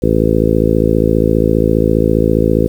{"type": "harmonic tone", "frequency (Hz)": 54.9, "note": "A1", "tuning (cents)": -3, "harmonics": [1, 2, 3, 4, 5, 6, 7, 8, 9], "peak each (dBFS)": [-18, -18, -18, -18, -18, -18, -18, -18, -18], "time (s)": [0.02, 2.68], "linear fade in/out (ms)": 10, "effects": ["7-bit"]}